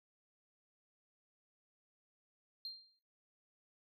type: tone with exponential decay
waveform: sine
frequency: 4186 Hz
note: C8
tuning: in tune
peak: -38 dBFS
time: 2.65-2.99 s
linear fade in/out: 1 ms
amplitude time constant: 73 ms
effects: noise-tail reverb RT60 0.4 s tail -22 dB re dry + tanh soft clip ceiling -38 dBFS